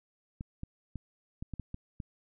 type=clicks; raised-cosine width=5 ms; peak=-26 dBFS; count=8; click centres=0.409 / 0.634 / 0.957 / 1.425 / 1.537 / 1.597 / 1.744 / 2.002 s; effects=none